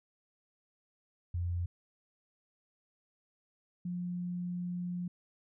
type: tone pair in turn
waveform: sine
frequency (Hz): 87.31 / 177.31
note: F2 / F3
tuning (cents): 0 / +27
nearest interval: octave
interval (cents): 1227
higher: second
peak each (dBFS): -31 / -34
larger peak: first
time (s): 1.34-1.66 / 3.85-5.08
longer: second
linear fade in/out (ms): 5
effects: none